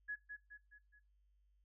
sine tone with echo, 1684 Hz, G#6, 24 cents sharp, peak -39 dBFS, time 0.08-0.16 s, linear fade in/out 20 ms, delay 210 ms, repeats 4, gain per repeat -6 dB, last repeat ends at 1 s, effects noise-tail reverb RT60 0.2 s tail -21 dB re dry + added 50 Hz sine -70 dBFS peak until 1.64 s

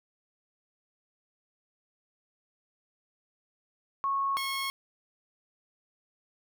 sine / 15% pulse tone pair in turn, 1099 / 1088.9 Hz, C#6 / C#6, -15 / -31 cents, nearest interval unison, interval 16 cents, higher first, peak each -26 / -24 dBFS, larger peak second, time 4.04-4.37 / 4.37-4.7 s, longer neither, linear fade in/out 0 ms, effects none

